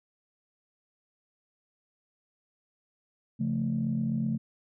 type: tone cluster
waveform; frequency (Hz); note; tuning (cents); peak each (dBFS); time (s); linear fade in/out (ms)
sine; 137.9 / 173.4 / 221.4; C#3 / F3 / A3; -9 / -12 / +11; -31 / -33 / -28; 3.39-4.38; 20
effects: tanh soft clip ceiling -19 dBFS